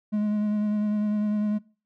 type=tone with vibrato; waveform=triangle; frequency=210 Hz; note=G#3; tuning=19 cents sharp; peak=-20 dBFS; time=0.12-1.59 s; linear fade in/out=20 ms; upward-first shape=sine; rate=10 Hz; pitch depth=18 cents each way; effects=noise-tail reverb RT60 0.4 s tail -23 dB re dry